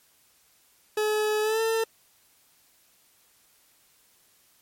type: tone with pitch glide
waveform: 40% pulse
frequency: 426.4 to 449.4 Hz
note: G#4 to A4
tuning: +46 to +37 cents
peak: -22 dBFS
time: 0.97-1.84 s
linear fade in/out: 5 ms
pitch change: +91 cents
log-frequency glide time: 1.42-1.61 s
effects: white hiss -62 dBFS RMS until 4.61 s + MP3 64 kbps